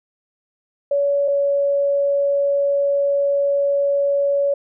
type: tone pair in turn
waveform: sine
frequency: 566 / 563.5 Hz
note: C#5 / C#5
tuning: +36 / +28 cents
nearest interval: unison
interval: 8 cents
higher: first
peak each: -15 dBFS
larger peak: neither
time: 0.91-1.28 / 1.28-4.54 s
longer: second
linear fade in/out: 5 ms
effects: none